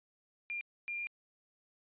sine tone bursts at uneven times, 2398 Hz, D7, 36 cents sharp, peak -36 dBFS, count 2, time 0.5-0.61 / 0.88-1.07 s, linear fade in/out 0 ms, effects resampled to 8000 Hz

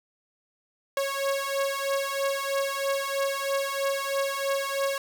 sawtooth beating tone pair, 549 / 552.1 Hz, C#5 / C#5, -17 / -7 cents, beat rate 3.1 Hz, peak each -25 / -25 dBFS, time 0.97-4.98 s, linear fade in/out 2 ms, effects none

